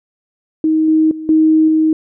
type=tone with level steps; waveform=sine; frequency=314.9 Hz; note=D#4; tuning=21 cents sharp; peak=-10 / -8 / -23 / -7 / -9 dBFS; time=0.64-1.93 s; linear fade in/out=2 ms; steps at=0.88 / 1.11 / 1.29 / 1.68 s; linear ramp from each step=2 ms; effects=none